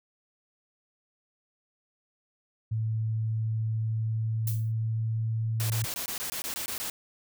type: tone with pitch glide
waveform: sine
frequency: 110.8 to 112.09 Hz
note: A2 to A2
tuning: +13 to +33 cents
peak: -26 dBFS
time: 2.71-5.85 s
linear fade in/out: 10 ms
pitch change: +20 cents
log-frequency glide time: 3.74-5.38 s
type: noise with exponential decay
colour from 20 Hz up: violet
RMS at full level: -31 dBFS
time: 4.47-4.72 s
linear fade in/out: 5 ms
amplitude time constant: 53 ms
type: noise bursts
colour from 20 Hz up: white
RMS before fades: -34 dBFS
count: 11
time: 5.6-6.899 s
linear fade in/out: 0 ms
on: 99 ms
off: 21 ms
effects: none